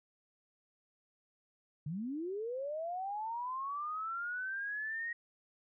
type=linear sweep; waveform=sine; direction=up; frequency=138.1 to 1889 Hz; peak=-36 dBFS; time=1.86-5.13 s; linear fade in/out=5 ms; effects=none